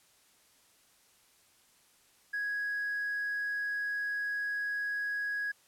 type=tone with hard clipping; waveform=triangle; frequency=1661.2 Hz; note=G#6; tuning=in tune; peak=-31 dBFS; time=2.33-5.52 s; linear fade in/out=10 ms; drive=2 dB; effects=white hiss -65 dBFS RMS until 5.67 s + low-pass 12000 Hz 12 dB/octave